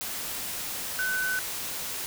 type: tone in noise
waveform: sine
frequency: 1509 Hz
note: F#6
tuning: 34 cents sharp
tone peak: -26 dBFS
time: 0.99-1.39 s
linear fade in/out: 0 ms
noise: white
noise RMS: -34 dBFS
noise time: 0.01-2.06 s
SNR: +5 dB
effects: none